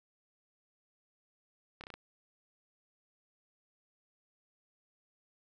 slowing click train, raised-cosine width 0.3 ms, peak -29 dBFS, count 5, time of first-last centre 1.81-1.94 s, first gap 28 ms, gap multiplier 1.1, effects none

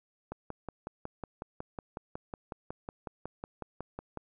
click train, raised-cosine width 1 ms, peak -24 dBFS, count 22, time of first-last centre 0.32-4.173 s, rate 5.45 Hz, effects none

